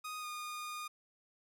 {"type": "tone with pitch glide", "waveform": "sawtooth", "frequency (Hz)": [1244.5, 1222.4], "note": ["D#6", "D#6"], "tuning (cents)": [0, -31], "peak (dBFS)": -37, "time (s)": [0.04, 0.88], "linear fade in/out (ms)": 10, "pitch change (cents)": -31, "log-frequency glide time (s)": [0.2, 0.26], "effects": []}